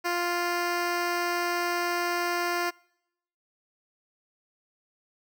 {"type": "tone with notch filter", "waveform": "10% pulse", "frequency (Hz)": 349.2, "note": "F4", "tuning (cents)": 0, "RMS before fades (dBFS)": -28, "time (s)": [0.04, 2.71], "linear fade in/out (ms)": 20, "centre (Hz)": 10000, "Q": 1.5, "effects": ["noise-tail reverb RT60 0.8 s tail -26 dB re dry"]}